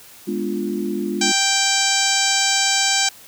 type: chord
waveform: sine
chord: G# diminished seventh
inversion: none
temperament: equal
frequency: 207.7 / 246.9 / 293.7 / 349.2 Hz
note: G#3 / B3 / D4 / F4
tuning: 0 / 0 / 0 / 0 cents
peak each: -25 / -29 / -28 / -25 dBFS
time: 0.27-1.32 s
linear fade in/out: 10 ms
type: harmonic tone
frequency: 784 Hz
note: G5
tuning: in tune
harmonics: 1 / 2 / 3 / 4 / 5 / 6 / 7 / 8 / 9 / 10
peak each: -25 / -25 / -25 / -25 / -25 / -25 / -25 / -25 / -25 / -25 dBFS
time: 1.21-3.09 s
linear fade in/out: 5 ms
effects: white hiss -44 dBFS RMS until 3.27 s

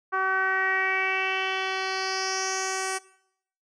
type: tone with low-pass filter sweep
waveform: 10% pulse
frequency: 380 Hz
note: F#4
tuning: 46 cents sharp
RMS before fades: -27 dBFS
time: 0.12-2.99 s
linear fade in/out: 20 ms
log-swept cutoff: 1300 to 8600 Hz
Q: 4.1
effects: noise-tail reverb RT60 0.7 s tail -20 dB re dry

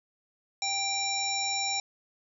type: harmonic tone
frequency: 787 Hz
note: G5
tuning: 7 cents sharp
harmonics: 1 / 3 / 5 / 7 / 9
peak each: -34 / -34 / -34 / -34 / -34 dBFS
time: 0.62-1.8 s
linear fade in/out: 2 ms
effects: none

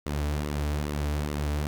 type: tone with flanger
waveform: sawtooth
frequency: 73.7 Hz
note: D2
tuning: 7 cents sharp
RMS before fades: -29 dBFS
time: 0.06-1.67 s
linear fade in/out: 0 ms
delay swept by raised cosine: 1.2 to 5.7 ms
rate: 2.4 Hz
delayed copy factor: -0.55
effects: none

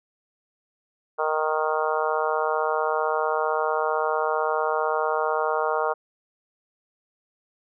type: harmonic tone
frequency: 155.56 Hz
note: D#3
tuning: in tune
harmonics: 3 / 4 / 5 / 6 / 7 / 8 / 9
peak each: -27 / -28 / -29 / -30 / -30 / -31 / -32 dBFS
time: 1.18-5.94 s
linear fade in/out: 20 ms
effects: none

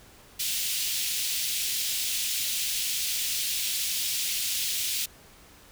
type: high-pass noise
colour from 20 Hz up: pink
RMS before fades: -29 dBFS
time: 0.39-5.06 s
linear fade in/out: 10 ms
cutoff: 2800 Hz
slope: 24 dB/octave
effects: pink hiss -53 dBFS RMS until 5.71 s

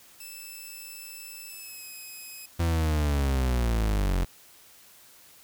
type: tone with pitch glide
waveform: 5% pulse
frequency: 2634 to 2531 Hz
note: E7 to D#7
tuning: -2 to +29 cents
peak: -32 dBFS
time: 0.2-2.46 s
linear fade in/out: 5 ms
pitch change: -69 cents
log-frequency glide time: 1.48-1.88 s
type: linear sweep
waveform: 40% pulse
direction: down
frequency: 85.6 to 43.56 Hz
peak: -22 dBFS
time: 2.59-4.25 s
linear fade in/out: 10 ms
effects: white hiss -54 dBFS RMS until 5.43 s

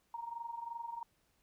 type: tone with amplitude modulation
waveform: sine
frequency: 933 Hz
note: A#5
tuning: 1 cent sharp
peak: -37 dBFS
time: 0.14-1.03 s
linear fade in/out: 2 ms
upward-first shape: sine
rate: 22.9 Hz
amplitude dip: 75%
effects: pink hiss -75 dBFS RMS until 1.42 s

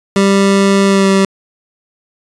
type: tone with pitch glide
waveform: 25% pulse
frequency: 196.9 to 194.08 Hz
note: G3 to G3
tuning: +8 to -17 cents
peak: -4 dBFS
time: 0.16-1.25 s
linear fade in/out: 2 ms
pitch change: -25 cents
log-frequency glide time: 0.86-1.08 s
effects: resampled to 22050 Hz

